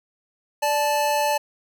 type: tone pair together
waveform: square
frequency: 587.3 / 870.4 Hz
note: D5 / A5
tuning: 0 / -19 cents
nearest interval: perfect fifth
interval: 681 cents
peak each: -24 / -22 dBFS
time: 0.62-1.38 s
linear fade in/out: 10 ms
effects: none